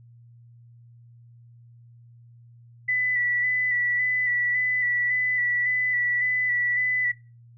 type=tone with vibrato; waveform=sine; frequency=1977 Hz; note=B6; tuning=1 cent sharp; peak=-21 dBFS; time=2.88-7.12 s; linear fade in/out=10 ms; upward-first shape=square; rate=1.8 Hz; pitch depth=21 cents each way; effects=noise-tail reverb RT60 0.3 s tail -20 dB re dry + added 118 Hz sine -48 dBFS peak until 7.57 s